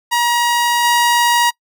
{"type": "tone with level steps", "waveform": "sawtooth", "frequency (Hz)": 953, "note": "A#5", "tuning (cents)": 38, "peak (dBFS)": [-9, -7], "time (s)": [0.11, 1.51], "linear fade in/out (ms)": 20, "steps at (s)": 0.83, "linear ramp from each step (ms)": 20, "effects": ["noise-tail reverb RT60 0.1 s tail -25 dB re dry"]}